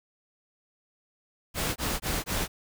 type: noise bursts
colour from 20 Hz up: pink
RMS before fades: -29 dBFS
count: 4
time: 1.54-2.48 s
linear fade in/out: 50 ms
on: 220 ms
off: 20 ms
effects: none